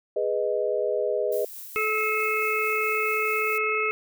sine chord, G# minor, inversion none, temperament equal, 415.3 / 493.9 / 622.3 Hz, G#4 / B4 / D#5, 0 / 0 / 0 cents, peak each -27 dBFS, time 0.16-1.45 s, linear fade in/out 5 ms
violet noise with tremolo, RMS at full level -39 dBFS, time 1.32-3.58 s, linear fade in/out 2 ms, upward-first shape sine, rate 4.6 Hz, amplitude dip 25%
harmonic tone, 431.9 Hz, A4, 32 cents flat, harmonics 1 / 3 / 5 / 6, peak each -28 / -28 / -28 / -28 dBFS, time 1.76-3.91 s, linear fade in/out 0 ms
effects none

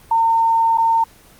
sine tone with dropouts, 910 Hz, A#5, 42 cents flat, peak -12 dBFS, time 0.11-1.04 s, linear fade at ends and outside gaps 5 ms, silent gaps 0.775-0.781 s, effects pink hiss -47 dBFS RMS until 1.39 s + Opus 24 kbps

